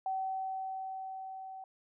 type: tone with level ramp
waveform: sine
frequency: 763 Hz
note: G5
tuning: 47 cents flat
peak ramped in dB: -31 to -43 dBFS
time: 0.06-1.64 s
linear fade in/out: 2 ms
effects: none